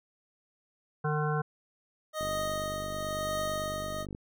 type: harmonic tone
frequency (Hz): 151.2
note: D#3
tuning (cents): -49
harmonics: 1 / 3 / 5 / 7 / 9 / 10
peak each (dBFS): -29 / -34 / -36 / -37 / -39 / -39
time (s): 1.04-1.42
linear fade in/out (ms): 10
type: tone with tremolo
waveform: 25% pulse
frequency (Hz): 622.3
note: D#5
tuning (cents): 0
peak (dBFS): -26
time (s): 2.13-4.06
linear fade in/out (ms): 50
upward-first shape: triangle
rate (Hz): 0.99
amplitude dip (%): 50
type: click train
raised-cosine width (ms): 3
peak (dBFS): -28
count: 96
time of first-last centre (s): 2.21-4.149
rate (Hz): 49
effects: none